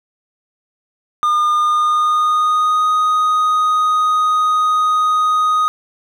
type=tone with pitch glide; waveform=triangle; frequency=1213 to 1246.4 Hz; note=D#6 to D#6; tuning=-44 to +3 cents; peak=-10 dBFS; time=1.23-5.68 s; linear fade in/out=0 ms; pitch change=+47 cents; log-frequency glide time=1.53-2.88 s; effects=none